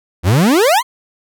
40% pulse exponential sweep, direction up, 77.78 to 1100 Hz, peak -8 dBFS, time 0.23-0.83 s, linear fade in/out 50 ms, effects none

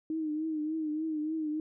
sine tone with vibrato, 311.1 Hz, D#4, in tune, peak -30 dBFS, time 0.1-1.6 s, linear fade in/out 2 ms, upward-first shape triangle, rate 3.4 Hz, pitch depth 67 cents each way, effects none

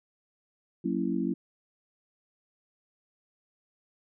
sine chord, F# dominant seventh, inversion none, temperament just, 185 / 231.2 / 277.5 / 333 Hz, F#3 / A#3 / C#4 / E4, 0 / -14 / +2 / +18 cents, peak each -32 dBFS, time 0.84-1.34 s, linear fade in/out 10 ms, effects none

